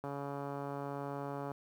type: click train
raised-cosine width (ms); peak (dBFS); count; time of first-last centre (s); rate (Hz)
1; -27; 209; 0.04-1.515; 141
effects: high-pass 60 Hz 12 dB/octave + 10-bit